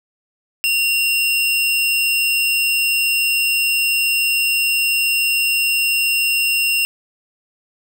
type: tone pair together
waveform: square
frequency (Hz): 2767 / 5230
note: F7 / E8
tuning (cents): -17 / -15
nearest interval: major seventh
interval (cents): 1102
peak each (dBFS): -16 / -25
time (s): 0.64-6.85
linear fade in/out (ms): 0
effects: none